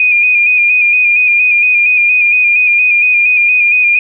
sine tone with vibrato, 2449 Hz, D#7, 28 cents flat, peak -6 dBFS, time 0-3.99 s, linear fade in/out 2 ms, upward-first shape square, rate 4.3 Hz, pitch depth 30 cents each way, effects none

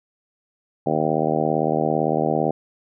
harmonic tone, 77.78 Hz, D#2, in tune, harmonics 2 / 3 / 4 / 5 / 6 / 7 / 8 / 9 / 10, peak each -27 / -27 / -27 / -27 / -27 / -27 / -27 / -27 / -27 dBFS, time 0.86-2.51 s, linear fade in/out 5 ms, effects none

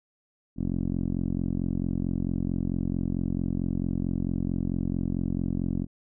10% pulse tone with low-pass filter, 44.5 Hz, F1, 33 cents sharp, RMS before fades -28 dBFS, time 0.56-5.87 s, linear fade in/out 50 ms, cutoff 270 Hz, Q 1.9, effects none

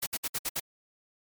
white noise bursts, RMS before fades -31 dBFS, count 6, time 0.02-0.601 s, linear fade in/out 10 ms, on 46 ms, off 61 ms, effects MP3 96 kbps

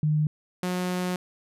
sine / sawtooth tone pair in turn, 152.2 / 181 Hz, D#3 / F#3, -38 / -38 cents, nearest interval minor third, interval 300 cents, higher second, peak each -20 / -22 dBFS, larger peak first, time 0.03-0.27 / 0.63-1.16 s, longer second, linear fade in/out 2 ms, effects resampled to 32000 Hz

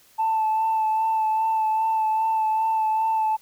sine tone with vibrato, 880 Hz, A5, in tune, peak -18 dBFS, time 0.18-3.37 s, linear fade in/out 20 ms, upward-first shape sine, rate 2.5 Hz, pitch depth 20 cents each way, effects tanh soft clip ceiling -16 dBFS + white hiss -56 dBFS RMS until 3.41 s

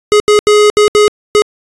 square tone bursts at uneven times, 418.8 Hz, G#4, 15 cents sharp, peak -5 dBFS, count 6, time 0.12-0.2 / 0.28-0.39 / 0.47-0.7 / 0.77-0.88 / 0.95-1.08 / 1.35-1.42 s, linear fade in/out 0 ms, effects resampled to 22050 Hz

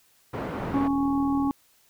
pink band-pass noise, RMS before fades -32 dBFS, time 0.33-0.88 s, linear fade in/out 10 ms, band 110 to 1200 Hz, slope 12 dB/octave
click train, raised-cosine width 3 ms, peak -26 dBFS, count 36, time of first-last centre 0.61-1.474 s, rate 40.5 Hz
harmonic tone, 277.2 Hz, C#4, in tune, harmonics 1 / 3 / 4, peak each -22 / -32 / -34 dBFS, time 0.74-1.51 s, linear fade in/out 0 ms
effects white hiss -62 dBFS RMS until 1.89 s

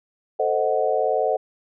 sine chord, A diminished seventh, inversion none, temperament equal with one note detuned, 442.5 / 523.3 / 622.3 / 740 Hz, A4 / C5 / Eb5 / Gb5, +10 / 0 / 0 / 0 cents, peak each -24 dBFS, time 0.39-1.37 s, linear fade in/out 10 ms, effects none

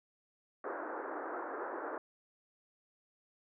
pink band-pass noise, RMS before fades -41 dBFS, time 0.64-1.98 s, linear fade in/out 2 ms, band 310 to 1600 Hz, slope 48 dB/octave, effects none

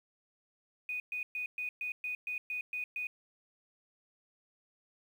sine tone bursts, 2482 Hz, D#7, 5 cents flat, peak -34 dBFS, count 10, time 0.89-3.07 s, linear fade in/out 2 ms, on 110 ms, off 120 ms, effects 10-bit

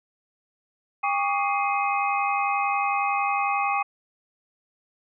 sine tone cluster, 805 / 1124 / 1215 / 2104 / 2520 Hz, G5 / C#6 / D#6 / C7 / D#7, +46 / +24 / -42 / +9 / +21 cents, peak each -25 / -27 / -31 / -34 / -29 dBFS, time 1.03-3.83 s, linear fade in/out 10 ms, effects none

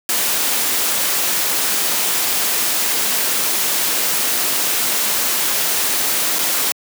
white noise with dropouts, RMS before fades -18 dBFS, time 0.09-6.72 s, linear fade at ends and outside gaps 1 ms, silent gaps 6.385-6.39 s, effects high-pass 200 Hz 12 dB/octave

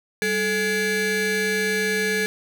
30% pulse ring-modulated tone, 627 Hz, D#5, 13 cents sharp, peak -15 dBFS, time 0.22-2.26 s, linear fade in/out 0 ms, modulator 1060 Hz, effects none

